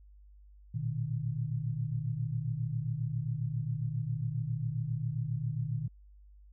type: tone cluster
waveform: sine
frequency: 113.2 / 120.6 / 152.7 Hz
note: A2 / B2 / D#3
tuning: +50 / -41 / -32 cents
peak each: -38 / -34 / -35 dBFS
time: 0.74-5.88 s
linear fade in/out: 10 ms
effects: added 50 Hz sine -53 dBFS peak until 6.52 s